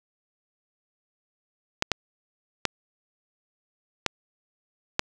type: clicks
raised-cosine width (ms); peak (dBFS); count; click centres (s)
0.2; -4; 5; 1.824 / 1.917 / 2.653 / 4.063 / 4.994
effects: 7-bit

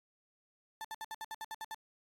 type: tone bursts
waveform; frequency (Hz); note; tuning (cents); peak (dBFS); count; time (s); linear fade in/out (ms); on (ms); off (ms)
35% pulse; 882; A5; +4; -38; 10; 0.81-1.745; 0; 35; 65
effects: AAC 64 kbps

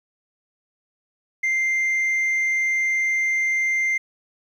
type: tone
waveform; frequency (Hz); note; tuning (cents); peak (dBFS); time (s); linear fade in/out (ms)
sine; 2093; C7; 0; -16; 1.43-3.98; 10
effects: tanh soft clip ceiling -18 dBFS + 9-bit

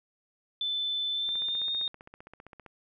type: tone with pitch glide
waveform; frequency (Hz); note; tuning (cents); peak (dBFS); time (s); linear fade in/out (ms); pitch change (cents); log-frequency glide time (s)
sine; 3520 to 3686; A7 to A#7; 0 to -20; -28; 0.61-1.88; 2; +80; 1.12-1.75
type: click train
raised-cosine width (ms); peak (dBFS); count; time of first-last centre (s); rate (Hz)
0.5; -32; 22; 1.29-2.663; 15.3
effects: none

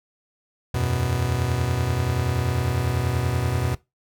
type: chord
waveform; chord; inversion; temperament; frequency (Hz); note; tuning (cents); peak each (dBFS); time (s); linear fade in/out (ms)
45% pulse; E suspended second; none; just; 82.41 / 92.71 / 123.61; E2 / F#2 / B2; 0 / +4 / +2; -28 / -27 / -24; 0.74-3.75; 5
effects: noise-tail reverb RT60 0.2 s tail -19 dB re dry

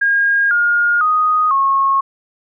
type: tone with pitch steps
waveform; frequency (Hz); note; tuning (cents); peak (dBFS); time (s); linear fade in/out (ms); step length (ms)
sine; 1624 / 1422 / 1245.1 / 1090.2; G#6 / F6 / D#6 / C#6; -39 / +31 / +1 / -29; -11; 0.01-2.01; 10; 500
effects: none

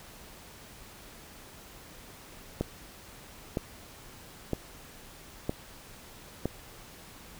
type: click train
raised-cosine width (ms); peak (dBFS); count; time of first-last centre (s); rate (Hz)
2; -15; 5; 2.61-6.456; 1.04
effects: pink hiss -50 dBFS RMS until 7.39 s

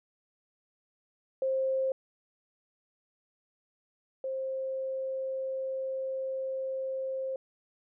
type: tone pair in turn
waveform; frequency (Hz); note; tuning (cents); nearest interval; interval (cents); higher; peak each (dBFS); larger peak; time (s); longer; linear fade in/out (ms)
sine; 529 / 529; C5 / C5; +19 / +19; unison; 0; neither; -26 / -31; first; 1.42-1.92 / 4.24-7.36; second; 2
effects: none

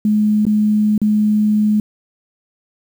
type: tone with dropouts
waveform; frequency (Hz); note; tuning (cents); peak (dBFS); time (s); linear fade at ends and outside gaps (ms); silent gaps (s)
sine; 211.6; G#3; +33; -11; 0.05-1.8; 2; 0.453-0.466 / 0.979-1.016
effects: 7-bit

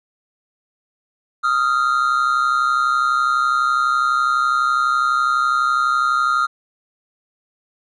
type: tone pair together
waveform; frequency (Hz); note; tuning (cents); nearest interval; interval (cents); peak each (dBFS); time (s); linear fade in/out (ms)
triangle; 1248 / 1380; D#6 / F6; +5 / -21; major second; 174; -16; 1.43-6.47; 20
effects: resampled to 24000 Hz

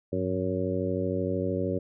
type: harmonic tone with a mistuned harmonic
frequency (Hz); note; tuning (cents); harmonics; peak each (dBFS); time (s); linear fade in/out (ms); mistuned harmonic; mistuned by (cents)
93; F#2; +9; 1 / 2 / 3 / 4 / 5 / 6; -33 / -33 / -33 / -33 / -33 / -33; 0.12-1.79; 10; 1; +110
effects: none

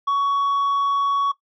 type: tone with tanh clipping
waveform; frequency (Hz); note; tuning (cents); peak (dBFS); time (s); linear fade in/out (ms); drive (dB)
sine; 1120; C#6; +18; -18; 0.07-1.32; 10; 3
effects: noise-tail reverb RT60 0.1 s tail -17 dB re dry

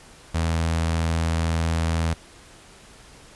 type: tone with notch filter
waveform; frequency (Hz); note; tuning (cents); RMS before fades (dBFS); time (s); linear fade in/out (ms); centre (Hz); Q
sawtooth; 82; E2; -9; -23; 0.34-2.14; 10; 360; 2
effects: pink hiss -48 dBFS RMS until 3.35 s + resampled to 24000 Hz

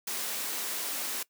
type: high-pass noise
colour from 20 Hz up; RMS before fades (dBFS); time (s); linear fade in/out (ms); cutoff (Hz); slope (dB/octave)
white; -34; 0.07-1.23; 5; 210; 24
effects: noise-tail reverb RT60 0.1 s tail -20 dB re dry

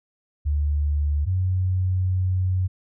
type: tone pair in turn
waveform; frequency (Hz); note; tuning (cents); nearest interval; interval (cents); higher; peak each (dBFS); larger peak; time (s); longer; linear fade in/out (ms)
sine; 73.42 / 92.5; D2 / F#2; 0 / 0; major third; 400; second; -19; neither; 0.45-1.26 / 1.26-2.68; second; 20
effects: none

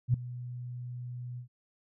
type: tone with ADSR envelope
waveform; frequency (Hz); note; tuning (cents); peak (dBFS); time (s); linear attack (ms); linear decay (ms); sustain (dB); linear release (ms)
sine; 123.1; B2; -5; -19; 0.08-1.48; 60; 4; -18; 100
effects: none

